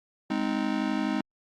square chord, Ab major, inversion none, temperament just, 207.7 / 259.6 / 311.5 Hz, Ab3 / C4 / Eb4, 0 / -13 / +2 cents, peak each -31 dBFS, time 0.3-1.21 s, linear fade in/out 5 ms, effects low-pass 4000 Hz 12 dB/octave + Opus 48 kbps

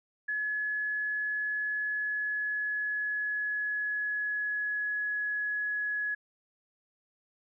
sine tone with pitch glide, 1700 to 1687.3 Hz, G#6 to G#6, +40 to +27 cents, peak -29 dBFS, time 0.28-6.15 s, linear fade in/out 10 ms, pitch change -13 cents, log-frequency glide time 1.79-5.02 s, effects none

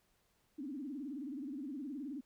sine tone with vibrato, 277.2 Hz, C#4, in tune, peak -40 dBFS, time 0.58-2.21 s, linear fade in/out 10 ms, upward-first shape sine, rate 19 Hz, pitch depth 190 cents each way, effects pink hiss -75 dBFS RMS until 2.25 s

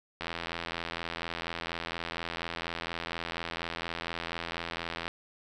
click train, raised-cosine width 0.3 ms, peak -18 dBFS, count 411, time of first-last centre 0.21-5.079 s, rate 84.2 Hz, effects none

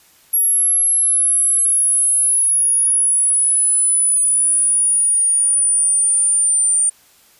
sine exponential sweep, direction down, 11280 to 9040 Hz, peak -12 dBFS, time 0.33-6.9 s, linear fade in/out 10 ms, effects white hiss -51 dBFS RMS until 7.39 s + resampled to 32000 Hz

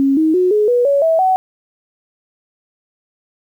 sine tone with pitch steps, 273.4 / 315.9 / 364.9 / 421.6 / 487.1 / 562.8 / 650.3 / 751.3 Hz, C#4 / D#4 / F#4 / G#4 / B4 / C#5 / E5 / F#5, -24 / +26 / -24 / +26 / -24 / +26 / -24 / +26 cents, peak -10 dBFS, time 0-1.36 s, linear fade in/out 0 ms, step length 170 ms, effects 8-bit

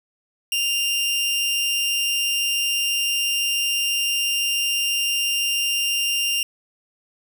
sawtooth tone with amplitude modulation, 2794 Hz, F7, in tune, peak -15 dBFS, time 0.52-6.43 s, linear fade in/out 2 ms, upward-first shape sine, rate 249 Hz, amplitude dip 35%, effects none

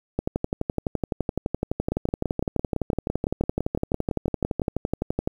two click trains, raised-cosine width 2 ms, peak -10 / -11 dBFS, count 61 / 17, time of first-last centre 0.19-5.275 / 1.92-4.618 s, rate 11.8 / 5.93 Hz, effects 8-bit

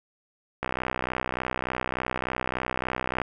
click train, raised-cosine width 0.5 ms, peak -12 dBFS, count 165, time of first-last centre 0.63-3.217 s, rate 63.4 Hz, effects none

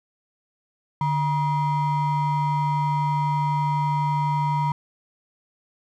triangle ring-modulated tone, 552 Hz, C#5, 7 cents flat, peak -15 dBFS, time 1.01-4.72 s, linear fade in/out 2 ms, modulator 404 Hz, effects none

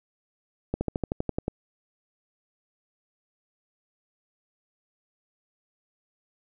slowing click train, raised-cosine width 2 ms, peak -13 dBFS, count 10, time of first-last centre 0.74-1.481 s, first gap 70 ms, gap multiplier 1.04, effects none

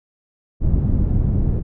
pink low-pass noise, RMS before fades -17 dBFS, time 0.6-1.63 s, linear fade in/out 50 ms, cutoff 180 Hz, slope 12 dB/octave, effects none

